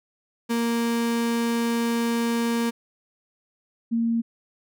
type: tone pair in turn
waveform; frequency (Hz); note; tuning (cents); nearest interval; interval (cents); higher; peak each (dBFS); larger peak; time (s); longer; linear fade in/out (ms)
35% pulse / sine; 233.1 / 230.7; A#3 / A#3; 0 / -18; unison; 18; first; -20; neither; 0.49-2.71 / 3.91-4.22; first; 20
effects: none